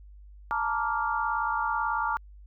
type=chord; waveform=sine; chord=Bb major seventh; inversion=third; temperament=just; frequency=874.1 / 932.3 / 1165.4 / 1398.5 Hz; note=A5 / Bb5 / D6 / F6; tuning=-12 / 0 / -14 / +2 cents; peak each=-31 dBFS; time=0.51-2.17 s; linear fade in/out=0 ms; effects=added 50 Hz sine -46 dBFS peak until 2.46 s